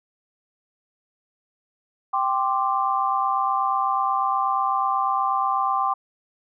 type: chord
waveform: sine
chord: G suspended fourth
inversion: none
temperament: equal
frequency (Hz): 784 / 1046.5 / 1174.7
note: G5 / C6 / D6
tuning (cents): 0 / 0 / 0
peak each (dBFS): -24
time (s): 2.13-5.94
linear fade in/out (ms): 10
effects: none